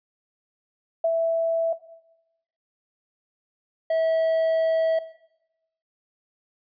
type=tone pair in turn; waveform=sine / triangle; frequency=660 / 648.3 Hz; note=E5 / E5; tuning=+2 / -29 cents; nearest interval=unison; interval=31 cents; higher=first; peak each=-18 dBFS; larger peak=neither; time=1.04-1.73 / 3.9-4.99 s; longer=second; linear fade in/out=5 ms; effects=noise-tail reverb RT60 0.9 s tail -17 dB re dry + resampled to 11025 Hz